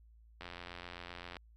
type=click train; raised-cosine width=0.3 ms; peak=-29 dBFS; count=85; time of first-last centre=0.41-1.368 s; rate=87.7 Hz; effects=added 56 Hz sine -58 dBFS peak until 1.56 s